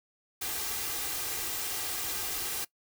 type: noise with comb filter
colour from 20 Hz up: white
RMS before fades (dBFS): -34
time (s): 0.41-2.65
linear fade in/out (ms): 10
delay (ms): 2.5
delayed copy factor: +0.55
effects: noise-tail reverb RT60 0.1 s tail -21 dB re dry